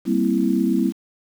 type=chord; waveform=sine; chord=C dominant seventh; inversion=second; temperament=equal; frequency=196 / 233.1 / 261.6 / 329.6 Hz; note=G3 / Bb3 / C4 / E4; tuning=0 / 0 / 0 / 0 cents; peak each=-22 dBFS; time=0.05-0.93 s; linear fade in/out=50 ms; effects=7-bit